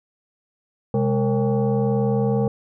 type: tone with frequency modulation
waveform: sine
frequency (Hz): 128.1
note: C3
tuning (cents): -36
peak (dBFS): -17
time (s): 0.94-2.48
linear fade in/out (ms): 2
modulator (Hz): 334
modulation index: 1.4
effects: none